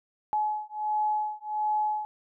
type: beating tone pair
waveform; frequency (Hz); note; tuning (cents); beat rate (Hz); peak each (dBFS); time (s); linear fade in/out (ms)
sine; 849 / 850.4; G#5 / G#5; +38 / +41; 1.4; -29; 0.33-2.05; 0
effects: none